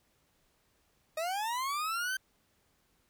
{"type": "linear sweep", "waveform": "40% pulse", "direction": "up", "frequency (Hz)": [616, 1568], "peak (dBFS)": -31, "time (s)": [1.17, 2.17], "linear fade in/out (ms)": 5, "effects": ["pink hiss -72 dBFS RMS until 3.09 s"]}